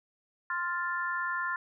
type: chord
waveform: sine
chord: F major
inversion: second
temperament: equal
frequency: 1046.5 / 1396.9 / 1760 Hz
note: C6 / F6 / A6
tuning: 0 / 0 / 0 cents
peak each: -34 dBFS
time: 0.5-1.56 s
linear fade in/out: 2 ms
effects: none